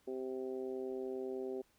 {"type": "harmonic tone", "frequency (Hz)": 130, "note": "C3", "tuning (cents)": -11, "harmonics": [2, 3, 4, 5, 6], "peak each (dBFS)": [-46, -39, -48, -53, -57], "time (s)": [0.07, 1.62], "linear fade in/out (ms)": 10, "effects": ["pink hiss -72 dBFS RMS until 1.78 s"]}